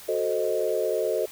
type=chord; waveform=sine; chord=F# diminished seventh; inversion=none; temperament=equal; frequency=370 / 440 / 523.3 / 622.3 Hz; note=F#4 / A4 / C5 / Eb5; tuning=0 / 0 / 0 / 0 cents; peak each=-30 / -27 / -29 / -28 dBFS; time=0.08-1.26 s; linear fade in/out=10 ms; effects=white hiss -45 dBFS RMS until 1.31 s

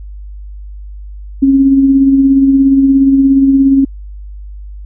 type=tone with tremolo; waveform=sine; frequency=271.9 Hz; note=C#4; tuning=33 cents flat; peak=-3 dBFS; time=1.42-3.85 s; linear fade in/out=10 ms; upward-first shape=sine; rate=17 Hz; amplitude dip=35%; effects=added 50 Hz sine -25 dBFS peak until 4.85 s

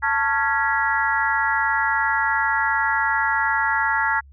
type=harmonic tone with a mistuned harmonic; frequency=277.2 Hz; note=C#4; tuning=in tune; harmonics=3 / 4 / 5 / 6 / 7; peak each=-23 / -29 / -24 / -23 / -26 dBFS; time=0.02-4.21 s; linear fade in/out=20 ms; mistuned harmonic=3; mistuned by=+110 cents; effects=added 69 Hz sine -44 dBFS peak until 4.32 s

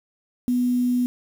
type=tone with quantisation; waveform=sine; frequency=246.9 Hz; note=B3; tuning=in tune; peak=-18 dBFS; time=0.48-1.06 s; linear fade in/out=0 ms; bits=7; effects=none

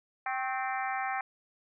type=harmonic tone with a mistuned harmonic; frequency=260 Hz; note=C4; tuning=11 cents flat; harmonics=3 / 4 / 5 / 6 / 7 / 8 / 9; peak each=-33 / -40 / -39 / -41 / -39 / -42 / -43 dBFS; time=0.26-1.21 s; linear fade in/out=2 ms; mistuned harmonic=4; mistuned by=+65 cents; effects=none

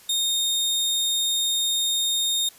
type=tone; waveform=sawtooth; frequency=3686 Hz; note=A#7; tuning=20 cents flat; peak=-18 dBFS; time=0.09-2.49 s; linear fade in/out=5 ms; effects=white hiss -50 dBFS RMS until 2.58 s + resampled to 32000 Hz

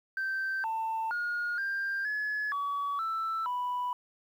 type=tone with pitch steps; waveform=sine; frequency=1557 / 893 / 1432 / 1591 / 1703 / 1135 / 1326 / 987 Hz; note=G6 / A5 / F6 / G6 / G#6 / C#6 / E6 / B5; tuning=-12 / +25 / +43 / +25 / +43 / +41 / +10 / -1 cents; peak=-28 dBFS; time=0.17-3.93 s; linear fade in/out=2 ms; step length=470 ms; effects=tanh soft clip ceiling -27 dBFS + 10-bit

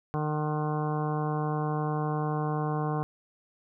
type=harmonic tone with a mistuned harmonic; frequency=151.9 Hz; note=D#3; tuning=41 cents flat; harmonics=1 / 2 / 3 / 4 / 5 / 6 / 7 / 8 / 9 / 10; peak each=-29 / -36 / -35 / -43 / -35 / -44 / -37 / -46 / -48 / -49 dBFS; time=0.14-3.03 s; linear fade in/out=0 ms; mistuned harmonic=10; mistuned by=-44 cents; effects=none

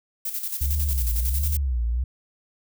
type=noise with tremolo; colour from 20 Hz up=violet; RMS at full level=-28 dBFS; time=0.25-1.57 s; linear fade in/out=5 ms; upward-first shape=square; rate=11 Hz; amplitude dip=55%
type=tone with vibrato; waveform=sine; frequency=65.41 Hz; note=C2; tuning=in tune; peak=-21 dBFS; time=0.61-2.04 s; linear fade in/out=5 ms; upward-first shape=sine; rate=1.4 Hz; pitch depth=220 cents each way
effects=none

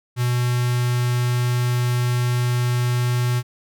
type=tone with notch filter; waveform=square; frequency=122.7 Hz; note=B2; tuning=11 cents flat; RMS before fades=-20 dBFS; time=0.16-3.43 s; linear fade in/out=50 ms; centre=510 Hz; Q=0.79; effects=none

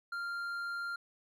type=tone with hard clipping; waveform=sine; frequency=1393 Hz; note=F6; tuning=5 cents flat; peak=-37 dBFS; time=0.12-0.96 s; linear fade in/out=5 ms; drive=5 dB; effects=none

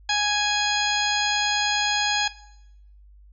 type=harmonic tone; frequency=830.6 Hz; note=G#5; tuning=in tune; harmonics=1 / 2 / 3 / 4 / 5 / 6 / 8; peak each=-26 / -26 / -29 / -27 / -29 / -29 / -32 dBFS; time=0.09-2.28 s; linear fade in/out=5 ms; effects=noise-tail reverb RT60 0.8 s tail -17 dB re dry + added 50 Hz sine -47 dBFS peak until 3.32 s

